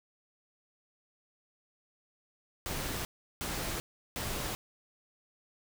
pink noise bursts, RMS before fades -36 dBFS, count 3, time 2.66-4.55 s, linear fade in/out 0 ms, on 390 ms, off 360 ms, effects none

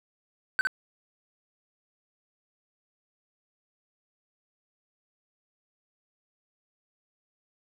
triangle tone with echo, 1529 Hz, G6, 44 cents flat, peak -19 dBFS, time 0.59-0.61 s, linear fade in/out 0 ms, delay 61 ms, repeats 1, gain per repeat -2 dB, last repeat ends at 0.671 s, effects none

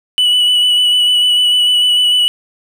triangle tone with vibrato, 2960 Hz, F#7, in tune, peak -7 dBFS, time 0.18-2.28 s, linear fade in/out 0 ms, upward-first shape square, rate 6.7 Hz, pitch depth 15 cents each way, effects none

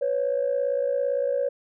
sine tone pair together, 498.3 / 556 Hz, B4 / C#5, +15 / +5 cents, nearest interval major second, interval 190 cents, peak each -25 / -23 dBFS, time 0.01-1.49 s, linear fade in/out 10 ms, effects tanh soft clip ceiling -16 dBFS

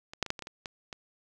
clicks, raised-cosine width 0.2 ms, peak -25 / -10 / -22 / -11 / -23 / -22 / -24 / -20 / -22 dBFS, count 9, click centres 0.135 / 0.227 / 0.263 / 0.304 / 0.392 / 0.423 / 0.471 / 0.658 / 0.928 s, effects none

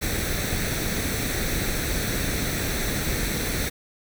pink noise with comb filter, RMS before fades -26 dBFS, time 0.01-3.7 s, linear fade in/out 20 ms, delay 0.5 ms, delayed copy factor +0.6, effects none

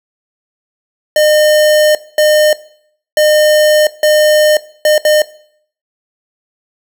square tone bursts at uneven times, 608 Hz, D#5, 40 cents flat, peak -7 dBFS, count 6, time 1.16-1.95 / 2.18-2.53 / 3.17-3.87 / 4.03-4.57 / 4.85-4.98 / 5.05-5.22 s, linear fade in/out 2 ms, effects noise-tail reverb RT60 0.6 s tail -18 dB re dry

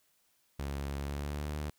sawtooth tone with pitch glide, 70.1 to 74.7 Hz, C#2 to D2, +20 to +30 cents, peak -31 dBFS, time 0.59-1.7 s, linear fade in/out 5 ms, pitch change +110 cents, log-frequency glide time 0.99-1.52 s, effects white hiss -72 dBFS RMS until 1.78 s

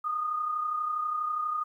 sine tone pair together, 1227.7 / 1260 Hz, D#6 / D#6, -24 / +21 cents, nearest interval unison, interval 45 cents, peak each -28 / -38 dBFS, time 0.04-1.64 s, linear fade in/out 10 ms, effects 11-bit

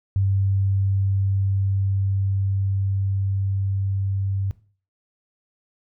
sine tone with level ramp, 97.6 Hz, G2, 7 cents flat, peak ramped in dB -17 to -21 dBFS, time 0.16-4.51 s, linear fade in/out 0 ms, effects noise-tail reverb RT60 0.4 s tail -17 dB re dry

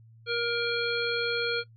harmonic tone, 471.3 Hz, A#4, 19 cents sharp, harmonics 1 / 3 / 5 / 7 / 9, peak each -30 / -31 / -35 / -36 / -34 dBFS, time 0.26-1.64 s, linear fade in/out 50 ms, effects noise-tail reverb RT60 0.1 s tail -21 dB re dry + added 113 Hz sine -51 dBFS peak until 1.76 s

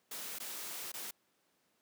white noise with dropouts, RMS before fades -43 dBFS, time 0.11-1.11 s, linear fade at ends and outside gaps 5 ms, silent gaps 0.387-0.4 / 0.919-0.939 s, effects pink hiss -75 dBFS RMS until 1.81 s + high-pass 200 Hz 12 dB/octave

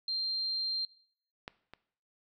sine tone, 4173 Hz, C8, 5 cents flat, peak -31 dBFS, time 0.08-0.85 s, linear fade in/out 2 ms
clicks, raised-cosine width 0.3 ms, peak -23 / -31 dBFS, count 2, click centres 1.479 / 1.736 s
effects noise-tail reverb RT60 0.6 s tail -19 dB re dry

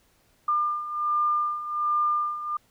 sine beating tone pair, 1200 / 1201.3 Hz, D6 / D6, +37 / +39 cents, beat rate 1.3 Hz, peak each -29 / -24 dBFS, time 0.48-2.57 s, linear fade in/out 5 ms, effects pink hiss -64 dBFS RMS until 2.7 s

